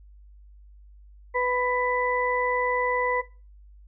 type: harmonic tone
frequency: 496.9 Hz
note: B4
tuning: 11 cents sharp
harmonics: 1 / 2 / 4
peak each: -25 / -27 / -28 dBFS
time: 1.34-3.22 s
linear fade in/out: 20 ms
effects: noise-tail reverb RT60 0.3 s tail -17 dB re dry + added 50 Hz sine -47 dBFS peak until 3.87 s